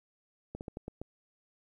slowing click train, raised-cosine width 2 ms, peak -26 dBFS, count 6, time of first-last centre 0.55-1.016 s, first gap 59 ms, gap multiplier 1.23, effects 11-bit

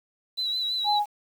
sine tone with vibrato, 3953 Hz, B7, 1 cent sharp, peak -25 dBFS, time 0.37-1 s, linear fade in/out 20 ms, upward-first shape triangle, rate 6 Hz, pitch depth 48 cents each way
sine tone, 830.6 Hz, G#5, in tune, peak -21 dBFS, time 0.84-1.06 s, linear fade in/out 50 ms
effects 8-bit

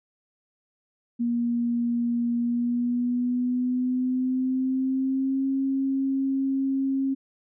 sine tone with pitch glide, 237.3 to 269.5 Hz, A#3 to C#4, +31 to -49 cents, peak -22 dBFS, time 1.19-7.15 s, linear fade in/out 20 ms, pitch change +220 cents, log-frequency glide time 2.37-5.48 s, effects none

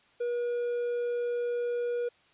triangle tone with hard clipping, 480.9 Hz, B4, 46 cents flat, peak -29 dBFS, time 0.2-2.09 s, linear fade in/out 10 ms, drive 6 dB, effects white hiss -63 dBFS RMS until 2.33 s + resampled to 8000 Hz

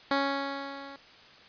10% pulse tone with level ramp, 277.2 Hz, C#4, in tune, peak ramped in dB -15 to -35 dBFS, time 0.11-0.96 s, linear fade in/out 2 ms, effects white hiss -53 dBFS RMS until 1.48 s + resampled to 11025 Hz

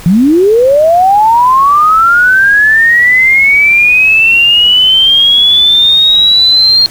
sine linear sweep, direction up, 160 to 4239 Hz, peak -3 dBFS, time 0.06-6.86 s, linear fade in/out 0 ms, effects pink hiss -30 dBFS RMS until 6.9 s

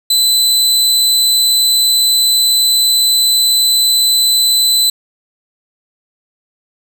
sawtooth tone with amplitude modulation, 4018 Hz, B7, 29 cents sharp, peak -5 dBFS, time 0.1-4.9 s, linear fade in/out 5 ms, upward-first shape sine, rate 213 Hz, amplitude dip 25%, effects none

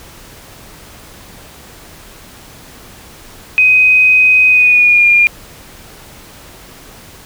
sine tone with pitch glide, 2511 to 2411 Hz, D#7 to D7, +15 to +45 cents, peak -5 dBFS, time 3.58-5.27 s, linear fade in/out 0 ms, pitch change -70 cents, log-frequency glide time 4.48-5.07 s, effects pink hiss -37 dBFS RMS until 7.25 s

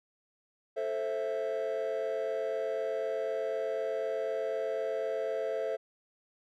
triangle chord, A minor, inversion none, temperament just, 440 / 528 / 660 Hz, A4 / C5 / E5, 0 / +16 / +2 cents, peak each -32 dBFS, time 0.76-5.77 s, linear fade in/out 20 ms, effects tanh soft clip ceiling -24 dBFS

